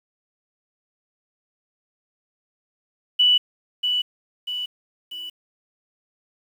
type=tone with echo; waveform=sine; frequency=2962 Hz; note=F#7; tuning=1 cent sharp; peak=-13 dBFS; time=3.19-3.38 s; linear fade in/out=10 ms; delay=640 ms; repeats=3; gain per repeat=-6 dB; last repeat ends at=5.3 s; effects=8-bit